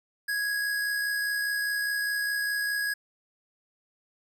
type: tone with amplitude modulation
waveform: square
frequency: 1661.2 Hz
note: G#6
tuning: in tune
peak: -26 dBFS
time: 0.28-2.94 s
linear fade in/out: 10 ms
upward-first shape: sine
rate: 64.9 Hz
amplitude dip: 30%
effects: none